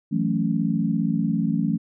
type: chord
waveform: sine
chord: F# minor seventh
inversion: third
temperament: equal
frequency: 164.81 / 185 / 220 / 277.2 Hz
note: E3 / F#3 / A3 / C#4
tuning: 0 / 0 / 0 / 0 cents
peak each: -25 / -26 / -24 / -27 dBFS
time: 0.11-1.78 s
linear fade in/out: 20 ms
effects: none